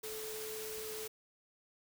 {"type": "tone in noise", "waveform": "sine", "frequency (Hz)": 434.9, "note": "A4", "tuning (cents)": -20, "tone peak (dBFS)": -43, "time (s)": [0.03, 1.08], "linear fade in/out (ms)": 10, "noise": "white", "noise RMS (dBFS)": -45, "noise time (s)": [0.03, 1.08], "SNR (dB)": -1, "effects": []}